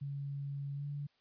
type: tone with pitch glide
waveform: sine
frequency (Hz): 140.6 to 143.97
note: C#3 to D3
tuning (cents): +25 to -34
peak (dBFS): -37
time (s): 0.01-1.07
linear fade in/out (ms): 10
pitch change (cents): +41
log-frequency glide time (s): 0.74-0.85
effects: white hiss -74 dBFS RMS until 1.2 s + resampled to 11025 Hz